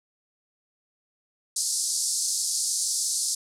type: band-pass noise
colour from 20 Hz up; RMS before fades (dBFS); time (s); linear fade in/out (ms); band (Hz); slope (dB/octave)
white; -27; 1.56-3.35; 5; 4500 to 10000; 48
effects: none